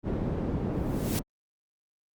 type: low-pass noise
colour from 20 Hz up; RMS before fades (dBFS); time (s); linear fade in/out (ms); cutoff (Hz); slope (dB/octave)
white; -30; 0.03-1.23; 50; 290; 12
type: noise with exponential growth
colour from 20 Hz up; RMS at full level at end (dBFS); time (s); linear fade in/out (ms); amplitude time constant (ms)
white; -32; 0.73-1.19; 1; 100
effects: Opus 48 kbps